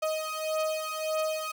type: beating tone pair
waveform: 35% pulse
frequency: 626 / 627.7 Hz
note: D#5 / D#5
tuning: +10 / +15 cents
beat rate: 1.7 Hz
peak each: -30 dBFS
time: 0.02-1.52 s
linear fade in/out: 10 ms
effects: none